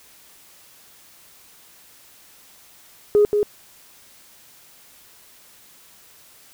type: tone with echo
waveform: sine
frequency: 415.3 Hz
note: G#4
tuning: in tune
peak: -10 dBFS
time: 3.15-3.25 s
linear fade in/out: 0 ms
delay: 180 ms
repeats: 1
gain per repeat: -5 dB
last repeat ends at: 3.43 s
effects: tanh soft clip ceiling -7 dBFS + white hiss -50 dBFS RMS until 6.53 s